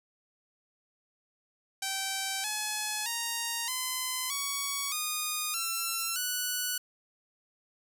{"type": "tone with pitch steps", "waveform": "5% pulse", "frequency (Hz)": [775, 850, 932.3, 1022.6, 1121.6, 1230.2, 1349.4, 1480], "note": ["G5", "G#5", "A#5", "C6", "C#6", "D#6", "E6", "F#6"], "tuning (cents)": [-20, 40, 0, -40, 20, -20, 40, 0], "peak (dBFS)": -19, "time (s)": [1.82, 6.78], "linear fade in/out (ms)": 5, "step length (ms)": 620, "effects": []}